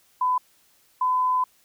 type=tone pair in turn; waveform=sine; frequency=1005 / 1010.8 Hz; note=B5 / B5; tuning=+30 / +40 cents; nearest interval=unison; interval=10 cents; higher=second; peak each=-19 dBFS; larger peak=neither; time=0.21-0.38 / 1.01-1.44 s; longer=second; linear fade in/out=5 ms; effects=white hiss -61 dBFS RMS until 1.64 s